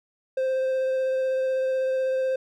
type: tone with vibrato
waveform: triangle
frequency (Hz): 523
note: C5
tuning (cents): -1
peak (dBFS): -20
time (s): 0.37-2.36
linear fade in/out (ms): 5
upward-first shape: triangle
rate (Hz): 16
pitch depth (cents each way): 12
effects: none